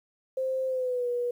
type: tone with pitch glide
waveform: sine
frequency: 523.3 to 485.4 Hz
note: C5 to B4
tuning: 0 to -30 cents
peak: -26 dBFS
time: 0.37-1.31 s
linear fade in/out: 5 ms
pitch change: -130 cents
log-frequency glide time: 0.67-1.08 s
effects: 10-bit